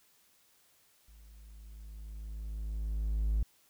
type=tone with level ramp; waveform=triangle; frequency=53.2 Hz; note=G#1; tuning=42 cents sharp; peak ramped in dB=-52 to -23 dBFS; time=1.08-3.43 s; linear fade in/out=5 ms; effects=tanh soft clip ceiling -20 dBFS + white hiss -67 dBFS RMS until 3.69 s